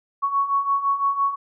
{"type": "beating tone pair", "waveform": "sine", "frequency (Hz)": [1108.7, 1114.6], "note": ["C#6", "C#6"], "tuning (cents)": [0, 9], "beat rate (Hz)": 5.9, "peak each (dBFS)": [-25, -20], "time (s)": [0.22, 1.36], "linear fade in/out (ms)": 20, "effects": []}